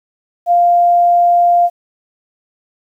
sine tone, 698 Hz, F5, 1 cent flat, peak -7 dBFS, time 0.46-1.7 s, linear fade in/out 50 ms, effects 8-bit

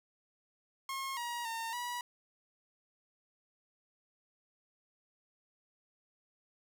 sawtooth tone with pitch steps, 1078 / 953 / 911 / 971 Hz, C#6 / A#5 / A#5 / B5, -49 / +38 / -40 / -30 cents, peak -33 dBFS, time 0.89-2.01 s, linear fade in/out 2 ms, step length 280 ms, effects none

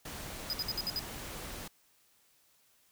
pink noise, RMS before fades -43 dBFS, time 0.05-1.68 s, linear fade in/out 5 ms
square tone bursts, 4978 Hz, D#8, in tune, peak -32 dBFS, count 6, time 0.5-0.992 s, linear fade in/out 0 ms, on 32 ms, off 60 ms
effects white hiss -68 dBFS RMS until 2.91 s

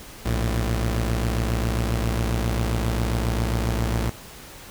sawtooth tone pair together, 59.46 / 111.5 Hz, A#1 / A2, +35 / +23 cents, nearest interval major seventh, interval 1088 cents, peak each -19 / -22 dBFS, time 0.25-4.1 s, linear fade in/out 10 ms, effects pink hiss -42 dBFS RMS until 4.7 s

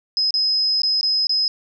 sine tone with dropouts, 5080 Hz, D#8, 35 cents sharp, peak -16 dBFS, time 0.17-1.48 s, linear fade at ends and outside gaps 1 ms, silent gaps 0.307-0.34 / 0.819-0.833 / 1.011-1.03 / 1.27-1.294 s, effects none

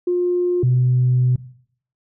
sine tone pair in turn, 355.6 / 125.72 Hz, F4 / B2, +31 / +31 cents, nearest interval octave + tritone, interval 1800 cents, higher first, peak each -15 / -12 dBFS, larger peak second, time 0.07-0.63 / 0.63-1.36 s, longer second, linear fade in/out 5 ms, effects noise-tail reverb RT60 0.6 s tail -18 dB re dry + tanh soft clip ceiling -9 dBFS

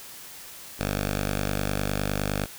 5% pulse tone with notch filter, 49.8 Hz, G1, 28 cents sharp, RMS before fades -28 dBFS, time 0.79-2.46 s, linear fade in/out 10 ms, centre 360 Hz, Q 1.8, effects white hiss -43 dBFS RMS until 2.58 s

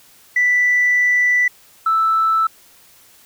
sine tone pair in turn, 1975.5 / 1318.5 Hz, B6 / E6, 0 / 0 cents, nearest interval perfect fifth, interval 700 cents, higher first, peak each -11 / -12 dBFS, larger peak first, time 0.36-1.48 / 1.86-2.47 s, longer first, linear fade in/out 5 ms, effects tanh soft clip ceiling -8 dBFS + white hiss -49 dBFS RMS until 3.25 s

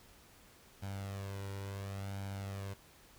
sawtooth tone with flanger, 98.5 Hz, G2, 9 cents sharp, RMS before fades -42 dBFS, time 0.82-2.74 s, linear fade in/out 10 ms, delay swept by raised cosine 1.3 to 2.1 ms, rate 0.71 Hz, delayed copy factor +0.6, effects pink hiss -61 dBFS RMS until 3.18 s

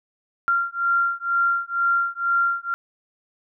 sine beating tone pair, 1382 / 1384.1 Hz, F6 / F6, -19 / -16 cents, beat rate 2.1 Hz, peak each -22 dBFS, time 0.48-2.74 s, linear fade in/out 0 ms, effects none

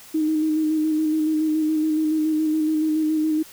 sine tone with vibrato, 311.1 Hz, D#4, in tune, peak -18 dBFS, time 0.14-3.43 s, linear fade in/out 10 ms, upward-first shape square, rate 7.1 Hz, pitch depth 21 cents each way, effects white hiss -45 dBFS RMS until 3.52 s

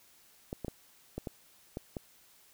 clicks, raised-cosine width 2 ms, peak -23 dBFS, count 7, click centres 0.529 / 0.647 / 0.682 / 1.18 / 1.272 / 1.771 / 1.968 s, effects white hiss -62 dBFS RMS until 2.53 s

